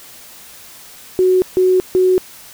sine tone bursts, 370 Hz, F#4, in tune, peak -9 dBFS, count 3, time 1.19-2.18 s, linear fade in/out 0 ms, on 230 ms, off 150 ms, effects white hiss -39 dBFS RMS until 2.53 s

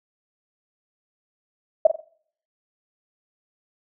sine tone with echo, 635 Hz, D#5, 35 cents sharp, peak -8 dBFS, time 1.85-1.87 s, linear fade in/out 5 ms, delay 45 ms, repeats 3, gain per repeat -9 dB, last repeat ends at 2.005 s, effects noise-tail reverb RT60 0.6 s tail -23 dB re dry

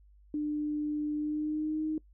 sine tone with pitch glide, 298.8 to 311.1 Hz, D4 to D#4, +30 to 0 cents, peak -29 dBFS, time 0.34-1.98 s, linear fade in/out 2 ms, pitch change +70 cents, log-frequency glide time 1.15-1.84 s, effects noise-tail reverb RT60 0.1 s tail -23 dB re dry + added 50 Hz sine -56 dBFS peak until 2.13 s

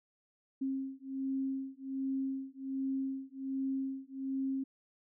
sine beating tone pair, 267.4 / 268.7 Hz, C4 / C4, +38 / +46 cents, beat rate 1.3 Hz, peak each -37 / -37 dBFS, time 0.61-4.64 s, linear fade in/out 10 ms, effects none

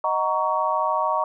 sine chord, D# minor seventh, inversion none, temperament just, 622.3 / 746.7 / 933.4 / 1120.1 Hz, D#5 / F#5 / A#5 / C#6, 0 / +16 / +2 / +18 cents, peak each -26 / -29 / -24 / -24 dBFS, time 0.04-1.24 s, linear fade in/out 2 ms, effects none

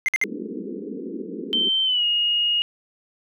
triangle tone bursts, 2093 Hz, C7, in tune, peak -15 dBFS, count 3, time 0.06-0.238 s, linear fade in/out 0 ms, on 24 ms, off 53 ms
pink band-pass noise, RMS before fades -32 dBFS, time 0.23-1.69 s, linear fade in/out 10 ms, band 190 to 470 Hz, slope 96 dB/octave
sine tone with pitch glide, 3108 to 2867 Hz, G7 to F7, -16 to +45 cents, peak -18 dBFS, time 1.53-2.62 s, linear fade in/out 0 ms, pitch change -139 cents, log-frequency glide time 1.84-2.04 s
effects none

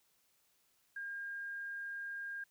sine tone, 1612 Hz, G6, 48 cents sharp, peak -40 dBFS, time 0.96-2.44 s, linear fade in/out 5 ms, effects white hiss -74 dBFS RMS until 2.5 s

